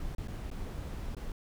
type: noise with dropouts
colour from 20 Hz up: brown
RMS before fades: -38 dBFS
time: 0-1.32 s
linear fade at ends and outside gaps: 2 ms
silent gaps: 0.15-0.181 / 0.275-0.281 / 0.503-0.513 / 1.149-1.167 s
effects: none